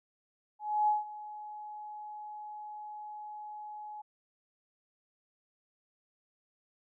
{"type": "tone with ADSR envelope", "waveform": "sine", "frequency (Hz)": 844, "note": "G#5", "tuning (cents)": 28, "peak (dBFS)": -23, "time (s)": [0.59, 4.02], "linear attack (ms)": 290, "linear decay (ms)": 160, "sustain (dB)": -18, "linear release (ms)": 10, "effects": []}